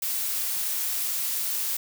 blue noise, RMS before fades -28 dBFS, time 0.02-1.77 s, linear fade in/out 5 ms, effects none

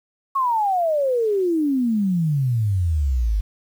sine exponential sweep, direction down, 1111 to 49 Hz, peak -17 dBFS, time 0.35-3.41 s, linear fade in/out 10 ms, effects 8-bit

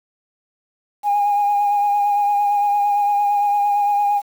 sine tone with vibrato, 818 Hz, G#5, 26 cents flat, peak -13 dBFS, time 1.03-4.22 s, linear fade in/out 50 ms, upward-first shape sine, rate 8.8 Hz, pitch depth 22 cents each way, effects tanh soft clip ceiling -11 dBFS + 7-bit

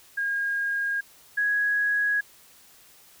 sine tone pair in turn, 1626 / 1663 Hz, G#6 / G#6, -37 / +2 cents, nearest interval unison, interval 39 cents, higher second, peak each -24 / -21 dBFS, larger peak second, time 0.17-1.01 / 1.37-2.21 s, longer neither, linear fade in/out 10 ms, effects white hiss -54 dBFS RMS until 3.2 s

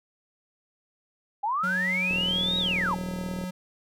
sine linear two-way sweep, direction up then down, 784 to 3836 to 784 Hz, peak -24 dBFS, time 1.43-2.95 s, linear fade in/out 10 ms, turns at 2.58 s
square tone with pitch glide, 184.1 to 182.93 Hz, F#3 to F#3, -8 to -19 cents, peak -32 dBFS, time 1.63-3.51 s, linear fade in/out 10 ms, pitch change -11 cents, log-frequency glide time 2-2.16 s
click train, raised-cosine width 2 ms, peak -23 dBFS, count 54, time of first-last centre 2.11-3.438 s, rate 39.9 Hz
effects none

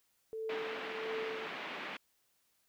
sine tone with tremolo, 442.7 Hz, A4, 11 cents sharp, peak -35 dBFS, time 0.33-1.47 s, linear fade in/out 0 ms, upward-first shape triangle, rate 1.5 Hz, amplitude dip 75%
white band-pass noise, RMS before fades -43 dBFS, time 0.49-1.97 s, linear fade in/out 5 ms, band 190 to 2800 Hz, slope 24 dB/octave
effects white hiss -75 dBFS RMS until 2.68 s

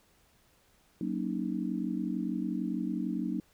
sine chord, D# minor seventh, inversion first, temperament just, 186.68 / 233.3 / 280 / 311.1 Hz, F#3 / A#3 / C#4 / D#4, +16 / +2 / +18 / 0 cents, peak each -35 / -35 / -37 / -36 dBFS, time 1.01-3.4 s, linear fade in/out 2 ms, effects pink hiss -66 dBFS RMS until 3.53 s

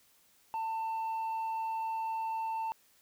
sine tone with tanh clipping, 894 Hz, A5, 27 cents sharp, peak -33 dBFS, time 0.54-2.72 s, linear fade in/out 0 ms, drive 3 dB, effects white hiss -66 dBFS RMS until 3.01 s

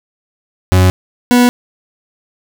40% pulse tone pair in turn, 92.2 / 245 Hz, F#2 / B3, -6 / -14 cents, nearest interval octave + perfect fourth, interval 1692 cents, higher second, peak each -5 dBFS, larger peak neither, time 0.72-0.9 / 1.31-1.49 s, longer neither, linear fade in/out 0 ms, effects none

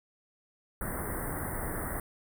pink band-stop noise, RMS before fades -35 dBFS, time 0.81-2 s, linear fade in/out 2 ms, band 2000 to 8600 Hz, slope 96 dB/octave, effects none

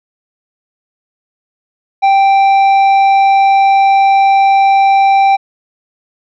triangle tone with tanh clipping, 784 Hz, G5, in tune, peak -7 dBFS, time 2.02-5.37 s, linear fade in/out 20 ms, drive 12 dB, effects none

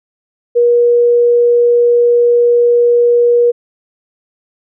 sine tone, 478.5 Hz, A#4, 45 cents sharp, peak -6 dBFS, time 0.55-3.52 s, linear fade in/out 20 ms, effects none

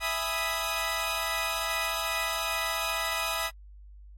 15% pulse chord, E major seventh, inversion none, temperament equal, 659.3 / 830.6 / 987.8 / 1244.5 Hz, E5 / G#5 / B5 / D#6, 0 / 0 / 0 / 0 cents, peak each -27 / -31 / -28 / -26 dBFS, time 0-3.51 s, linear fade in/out 50 ms, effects added 50 Hz sine -46 dBFS peak until 4.17 s + AAC 48 kbps

